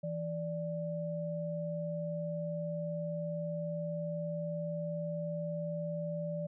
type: tone pair together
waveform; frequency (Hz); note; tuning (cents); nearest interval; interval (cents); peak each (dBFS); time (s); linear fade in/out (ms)
sine; 164.81 / 587.3; E3 / D5; 0 / 0; octave + minor seventh; 2200; -37 / -37; 0.03-6.47; 10
effects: none